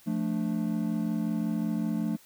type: chord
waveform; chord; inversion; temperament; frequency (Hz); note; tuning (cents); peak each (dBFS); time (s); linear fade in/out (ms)
triangle; D minor; first; equal; 174.61 / 220 / 293.7; F3 / A3 / D4; 0 / 0 / 0; -30 / -27 / -32; 0.06-2.17; 20
effects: white hiss -57 dBFS RMS until 2.25 s